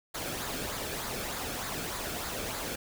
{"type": "noise with flanger", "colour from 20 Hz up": "pink", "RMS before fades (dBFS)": -36, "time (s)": [0.14, 2.76], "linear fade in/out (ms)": 10, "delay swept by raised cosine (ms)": [0.34, 1.06], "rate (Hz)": 3.3, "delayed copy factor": -0.5, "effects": []}